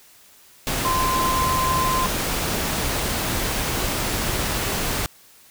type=tone in noise; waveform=sine; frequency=1036 Hz; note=C6; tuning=17 cents flat; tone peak=-20 dBFS; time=0.85-2.06 s; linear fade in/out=0 ms; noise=pink; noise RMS=-24 dBFS; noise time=0.67-5.06 s; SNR=+1 dB; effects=white hiss -51 dBFS RMS until 5.5 s